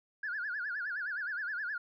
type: tone with vibrato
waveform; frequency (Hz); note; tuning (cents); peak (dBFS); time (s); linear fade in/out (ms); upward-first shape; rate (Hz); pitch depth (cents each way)
sine; 1568; G6; 0; -33; 0.23-1.78; 5; sine; 9.6; 190
effects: tanh soft clip ceiling -29 dBFS